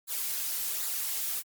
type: noise with flanger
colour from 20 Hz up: blue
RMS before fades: -32 dBFS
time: 0.07-1.43 s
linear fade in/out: 50 ms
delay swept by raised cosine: 0.34 to 4.14 ms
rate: 1.3 Hz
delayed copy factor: -0.55
effects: Opus 48 kbps